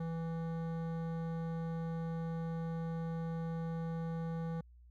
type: tone with hard clipping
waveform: triangle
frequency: 164.81 Hz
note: E3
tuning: in tune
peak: -38 dBFS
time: 0-4.61 s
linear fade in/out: 5 ms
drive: 18 dB
effects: added 60 Hz sine -56 dBFS peak until 4.9 s